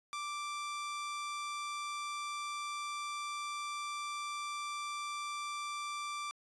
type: tone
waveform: sawtooth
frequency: 1174.7 Hz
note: D6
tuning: in tune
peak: -34 dBFS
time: 0.13-6.31 s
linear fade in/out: 0 ms
effects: resampled to 22050 Hz